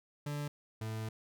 40% pulse tone pair in turn, 146.2 / 110.19 Hz, D3 / A2, -7 / +3 cents, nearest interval perfect fourth, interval 490 cents, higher first, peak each -35 / -36 dBFS, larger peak first, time 0.26-0.48 / 0.81-1.09 s, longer second, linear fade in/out 5 ms, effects none

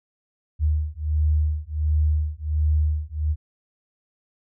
sine beating tone pair, 75.7 / 77.1 Hz, D#2 / D#2, -47 / -15 cents, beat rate 1.4 Hz, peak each -22 dBFS, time 0.59-3.36 s, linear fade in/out 50 ms, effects none

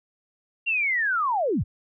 sine linear sweep, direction down, 2794 to 46.25 Hz, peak -21 dBFS, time 0.66-1.64 s, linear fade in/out 20 ms, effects none

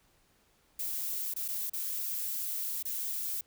violet noise with dropouts, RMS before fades -35 dBFS, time 0.79-3.41 s, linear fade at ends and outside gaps 5 ms, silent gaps 1.339-1.362 / 1.481-1.485 / 1.698-1.734 / 2.827-2.852 s, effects pink hiss -68 dBFS RMS until 3.46 s

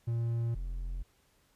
triangle tone pair in turn, 116.54 / 43.36 Hz, A#2 / F1, 0 / -12 cents, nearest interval octave + perfect fourth, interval 1712 cents, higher first, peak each -27 / -32 dBFS, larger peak first, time 0.07-0.55 / 0.55-1.03 s, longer neither, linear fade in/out 10 ms, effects pink hiss -69 dBFS RMS until 1.55 s + resampled to 32000 Hz

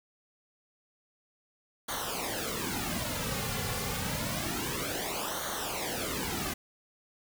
pink noise with flanger, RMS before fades -34 dBFS, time 1.88-6.54 s, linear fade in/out 10 ms, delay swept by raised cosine 0.39 to 3.19 ms, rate 0.28 Hz, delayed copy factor -0.8, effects none

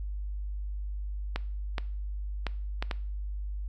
clicks, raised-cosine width 0.3 ms, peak -15 dBFS, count 5, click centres 1.36 / 1.782 / 2.467 / 2.825 / 2.912 s, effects noise-tail reverb RT60 0.5 s tail -20 dB re dry + added 50 Hz sine -32 dBFS peak until 3.68 s

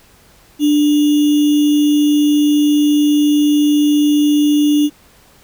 sine tone with sample-and-hold, 295.2 Hz, D4, 9 cents sharp, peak -9 dBFS, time 0.59-4.9 s, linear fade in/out 50 ms, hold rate 3150 Hz, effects pink hiss -48 dBFS RMS until 5.43 s

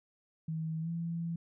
sine tone with pitch glide, 160 to 167.76 Hz, D#3 to E3, +49 to +31 cents, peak -33 dBFS, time 0.48-1.36 s, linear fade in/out 5 ms, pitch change +82 cents, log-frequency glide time 0.81-0.89 s, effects none

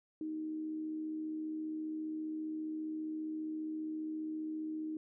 sine tone with amplitude modulation, 312.1 Hz, D#4, 5 cents sharp, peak -35 dBFS, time 0.21-4.97 s, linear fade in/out 2 ms, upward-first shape sine, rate 74.9 Hz, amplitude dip 35%, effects none

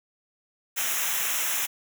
white noise with comb filter, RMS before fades -27 dBFS, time 0.76-1.67 s, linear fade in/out 20 ms, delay 0.22 ms, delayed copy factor -0.9, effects none

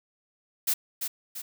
blue noise with echo, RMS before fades -25 dBFS, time 0.67-0.74 s, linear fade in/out 10 ms, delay 340 ms, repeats 2, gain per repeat -6 dB, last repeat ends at 1.42 s, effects none

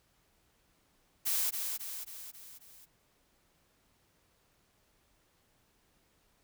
blue noise with echo, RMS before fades -31 dBFS, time 1.25-1.51 s, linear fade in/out 20 ms, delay 270 ms, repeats 5, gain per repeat -5 dB, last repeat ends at 2.86 s, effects pink hiss -71 dBFS RMS until 6.43 s

